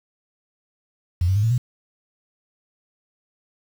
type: tone with pitch steps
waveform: sine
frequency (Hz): 87.31 / 95.21 / 103.83 / 113.23 / 123.47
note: F2 / G2 / G#2 / A#2 / B2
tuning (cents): 0 / -50 / 0 / -50 / 0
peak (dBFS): -16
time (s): 1.21-1.58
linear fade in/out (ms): 5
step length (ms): 74
effects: 7-bit